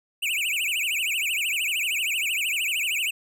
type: tone with vibrato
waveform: square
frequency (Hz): 2600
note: E7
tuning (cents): -24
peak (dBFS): -24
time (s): 0.22-3.11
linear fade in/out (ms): 10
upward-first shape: triangle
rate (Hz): 13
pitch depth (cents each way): 290
effects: none

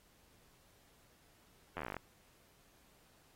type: slowing click train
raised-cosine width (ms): 0.5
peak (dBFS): -25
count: 13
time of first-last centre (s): 1.77-1.967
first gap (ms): 11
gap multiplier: 1.07
effects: pink hiss -68 dBFS RMS until 3.35 s + AAC 48 kbps

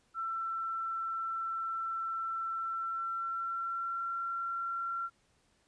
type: tone with pitch glide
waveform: sine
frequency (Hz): 1341 to 1365.2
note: E6 to F6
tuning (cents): +29 to -40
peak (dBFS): -33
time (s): 0.14-5.1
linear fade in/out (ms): 50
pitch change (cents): +31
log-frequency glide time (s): 2.51-4.17
effects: pink hiss -71 dBFS RMS until 5.67 s + resampled to 22050 Hz

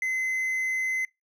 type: tone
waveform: triangle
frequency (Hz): 2049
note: C7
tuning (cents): -37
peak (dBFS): -23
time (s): 0.02-1.05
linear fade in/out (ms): 2
effects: noise-tail reverb RT60 0.2 s tail -25 dB re dry

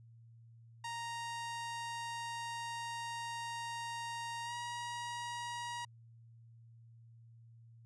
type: tone with pitch glide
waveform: sawtooth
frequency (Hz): 932.3 to 953.5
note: A#5 to A#5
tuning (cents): 0 to +39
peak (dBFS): -36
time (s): 0.84-5.85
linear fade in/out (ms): 5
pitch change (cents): +39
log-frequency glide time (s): 4.44-4.53
effects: added 115 Hz sine -56 dBFS peak until 7.85 s + resampled to 22050 Hz

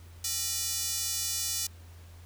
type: tone with high-pass filter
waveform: square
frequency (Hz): 268.8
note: C4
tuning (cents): +47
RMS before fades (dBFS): -32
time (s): 0.24-1.67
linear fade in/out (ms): 5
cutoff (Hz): 5800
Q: 1.4
effects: added 85 Hz sine -47 dBFS peak until 2.25 s + pink hiss -58 dBFS RMS until 2.25 s

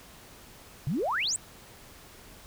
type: exponential sweep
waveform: sine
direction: up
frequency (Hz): 123.47 to 8500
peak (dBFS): -26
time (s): 0.87-1.36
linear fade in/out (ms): 0
effects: pink hiss -51 dBFS RMS until 2.46 s

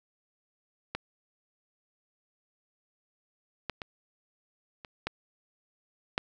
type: clicks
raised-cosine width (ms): 0.3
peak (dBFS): -16 / -16 / -21 / -27 / -15 / -11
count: 6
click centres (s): 0.95 / 3.697 / 3.818 / 4.848 / 5.07 / 6.179
effects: none

